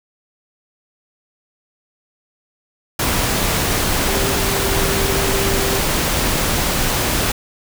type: tone in noise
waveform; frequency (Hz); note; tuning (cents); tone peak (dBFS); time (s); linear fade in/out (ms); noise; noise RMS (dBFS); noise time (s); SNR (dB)
sine; 392; G4; 0; -23; 4.08-5.79; 5; pink; -18; 2.99-7.32; -8
effects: none